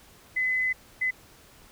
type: tone bursts at uneven times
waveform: sine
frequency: 2022 Hz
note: B6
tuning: 40 cents sharp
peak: -23 dBFS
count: 2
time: 0.36-0.73 / 1.01-1.11 s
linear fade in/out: 10 ms
effects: pink hiss -54 dBFS RMS until 1.71 s